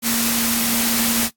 sine tone in noise, 232.1 Hz, A#3, 7 cents flat, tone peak -22 dBFS, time 0.02-1.3 s, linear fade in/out 50 ms, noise white, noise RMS -20 dBFS, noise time 0.02-1.3 s, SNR -5 dB, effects noise-tail reverb RT60 0.1 s tail -17 dB re dry + AAC 64 kbps

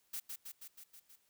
blue noise with echo, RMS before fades -41 dBFS, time 0.13-0.2 s, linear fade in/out 10 ms, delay 160 ms, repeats 6, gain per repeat -3 dB, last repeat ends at 1.16 s, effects white hiss -74 dBFS RMS until 1.29 s

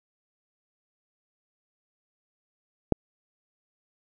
click, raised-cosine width 2 ms, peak -6 dBFS, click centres 2.923 s, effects none

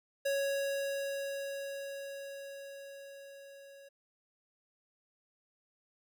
square tone with level ramp, 554.4 Hz, C#5, in tune, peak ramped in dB -30 to -53 dBFS, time 0.25-3.89 s, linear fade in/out 10 ms, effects none

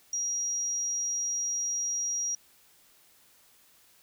sine tone, 5720 Hz, F8, 41 cents sharp, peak -28 dBFS, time 0.13-2.35 s, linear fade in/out 2 ms, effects white hiss -61 dBFS RMS until 4.02 s

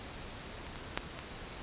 clicks, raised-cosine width 0.3 ms, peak -30 / -29 / -14 / -25 dBFS, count 4, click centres 0.667 / 0.758 / 0.975 / 1.19 s, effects pink hiss -45 dBFS RMS until 1.62 s + resampled to 8000 Hz

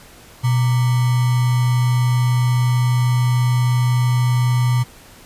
sine tone with sample-and-hold, 123.47 Hz, B2, in tune, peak -13 dBFS, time 0.43-4.84 s, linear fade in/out 20 ms, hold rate 1050 Hz, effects pink hiss -44 dBFS RMS until 5.25 s + resampled to 32000 Hz

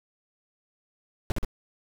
brown noise bursts, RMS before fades -25 dBFS, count 3, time 1.3-1.448 s, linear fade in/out 0 ms, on 20 ms, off 44 ms, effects none

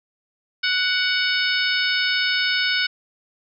harmonic tone with a mistuned harmonic, 740 Hz, F#5, in tune, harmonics 2 / 3 / 4 / 5 / 6 / 7, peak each -23 / -25 / -26 / -27 / -28 / -28 dBFS, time 0.63-2.87 s, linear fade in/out 10 ms, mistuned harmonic 3, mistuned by +17 cents, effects none

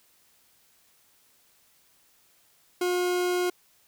40% pulse tone, 358.5 Hz, F4, 45 cents sharp, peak -23 dBFS, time 2.81-3.5 s, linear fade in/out 5 ms, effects white hiss -63 dBFS RMS until 3.87 s

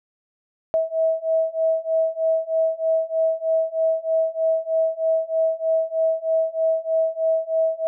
sine beating tone pair, 645 / 648.2 Hz, E5 / E5, -38 / -29 cents, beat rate 3.2 Hz, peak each -22 / -21 dBFS, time 0.74-7.87 s, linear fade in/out 0 ms, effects none

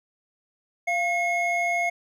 triangle tone pair together, 692 / 2169 Hz, F5 / C#7, -16 / -38 cents, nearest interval octave + minor sixth, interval 1978 cents, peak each -23 dBFS, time 0.87-1.9 s, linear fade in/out 10 ms, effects none

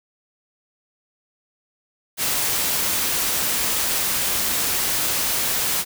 white noise, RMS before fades -22 dBFS, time 2.17-5.85 s, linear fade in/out 50 ms, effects none

